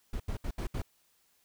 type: noise bursts at uneven times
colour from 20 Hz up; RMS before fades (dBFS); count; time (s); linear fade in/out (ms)
brown; -34; 5; 0.13-0.2 / 0.28-0.37 / 0.44-0.51 / 0.58-0.67 / 0.74-0.82; 5
effects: white hiss -70 dBFS RMS until 1.44 s